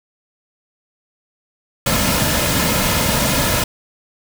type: noise with comb filter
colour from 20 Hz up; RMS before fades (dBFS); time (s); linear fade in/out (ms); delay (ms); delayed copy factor
pink; -17; 1.86-3.64; 5; 2.6; -0.55
effects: none